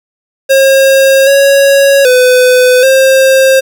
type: tone with pitch steps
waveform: square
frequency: 539 / 554 / 503 / 531 Hz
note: C#5 / C#5 / B4 / C5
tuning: -49 / -1 / +32 / +25 cents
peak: -4 dBFS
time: 0.49-3.61 s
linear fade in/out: 20 ms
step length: 780 ms
effects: none